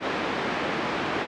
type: band-pass noise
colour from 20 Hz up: pink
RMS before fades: -28 dBFS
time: 0-1.27 s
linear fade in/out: 50 ms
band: 240 to 2500 Hz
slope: 12 dB/octave
effects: low-pass 6000 Hz 12 dB/octave